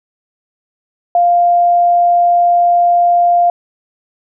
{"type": "tone", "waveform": "sine", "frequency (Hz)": 698.5, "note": "F5", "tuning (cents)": 0, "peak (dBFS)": -7, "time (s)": [1.15, 3.5], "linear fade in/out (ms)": 2, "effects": []}